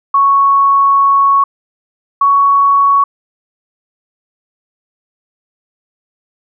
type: tone pair in turn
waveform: sine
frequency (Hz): 1108.7 / 1117.1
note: C#6 / C#6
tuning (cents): 0 / +13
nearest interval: unison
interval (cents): 13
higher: second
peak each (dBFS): -6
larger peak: neither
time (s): 0.14-1.44 / 2.21-3.04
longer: first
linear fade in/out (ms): 5
effects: none